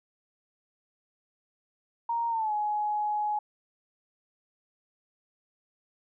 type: tone with pitch glide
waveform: sine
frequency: 932.3 to 840.2 Hz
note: A#5 to G#5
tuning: 0 to +20 cents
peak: -26 dBFS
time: 2.09-3.39 s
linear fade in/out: 5 ms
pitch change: -180 cents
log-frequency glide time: 2.29-2.53 s
effects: none